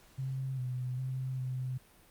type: tone with pitch steps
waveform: sine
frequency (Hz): 132.7 / 126.2 / 130.3 / 128.6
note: C3 / B2 / C3 / C3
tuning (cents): +25 / +38 / -7 / -30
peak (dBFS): -33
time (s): 0.18-1.78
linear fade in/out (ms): 10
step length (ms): 400
effects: pink hiss -61 dBFS RMS until 2.1 s + Opus 48 kbps